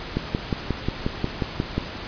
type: click train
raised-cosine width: 3 ms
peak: -9 dBFS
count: 10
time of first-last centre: 0.17-1.78 s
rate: 5.59 Hz
effects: pink hiss -34 dBFS RMS until 2.07 s + resampled to 11025 Hz